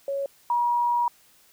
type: tone pair in turn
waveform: sine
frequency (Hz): 554.4 / 957.8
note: C#5 / A#5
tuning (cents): 0 / +47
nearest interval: major sixth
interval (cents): 947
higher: second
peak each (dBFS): -25 / -20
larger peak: second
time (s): 0.08-0.26 / 0.5-1.08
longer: second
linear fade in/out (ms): 2
effects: white hiss -58 dBFS RMS until 1.52 s